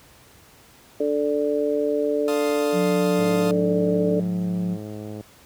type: harmonic tone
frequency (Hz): 146.83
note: D3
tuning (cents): 0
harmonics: 2 / 3 / 4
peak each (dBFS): -26 / -22 / -25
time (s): 1-4.2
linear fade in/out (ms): 5
type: chord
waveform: sawtooth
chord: F dominant seventh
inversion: none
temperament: equal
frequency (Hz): 698.5 / 880 / 1046.5 / 1244.5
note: F5 / A5 / C6 / Eb6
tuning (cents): 0 / 0 / 0 / 0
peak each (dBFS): -29 / -33 / -34 / -30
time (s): 2.28-3.51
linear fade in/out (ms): 0
type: tone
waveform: sine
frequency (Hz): 179.4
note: F3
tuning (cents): +47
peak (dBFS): -22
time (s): 2.72-4.78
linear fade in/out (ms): 50
type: click train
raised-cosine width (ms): 2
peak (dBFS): -22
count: 215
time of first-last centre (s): 3.19-5.209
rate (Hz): 106
effects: pink hiss -51 dBFS RMS until 5.45 s + high-pass 60 Hz 12 dB/octave